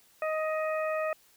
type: harmonic tone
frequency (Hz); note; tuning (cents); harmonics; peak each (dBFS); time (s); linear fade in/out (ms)
626; D#5; +10; 1 / 2 / 3 / 4; -29 / -35 / -39 / -41; 0.22-1.13; 2
effects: white hiss -62 dBFS RMS until 1.36 s